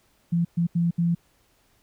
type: tone bursts at uneven times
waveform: sine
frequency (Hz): 170.3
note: F3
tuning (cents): -43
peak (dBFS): -19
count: 4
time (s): 0.32-0.45 / 0.57-0.67 / 0.75-0.91 / 0.98-1.15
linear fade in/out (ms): 10
effects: pink hiss -64 dBFS RMS until 1.82 s